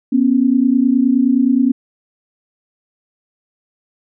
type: tone pair together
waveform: sine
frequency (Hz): 243.5 / 273.1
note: B3 / C#4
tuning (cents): -24 / -26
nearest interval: major second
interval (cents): 198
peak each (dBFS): -13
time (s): 0.12-1.72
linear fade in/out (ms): 10
effects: none